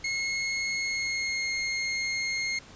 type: tone with pitch glide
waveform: sawtooth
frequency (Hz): 2164 to 2139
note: C#7 to C7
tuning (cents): -42 to +38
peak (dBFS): -24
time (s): 0.04-2.59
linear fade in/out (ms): 5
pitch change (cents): -20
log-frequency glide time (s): 0.8-1.51
effects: pink hiss -50 dBFS RMS until 2.75 s + resampled to 16000 Hz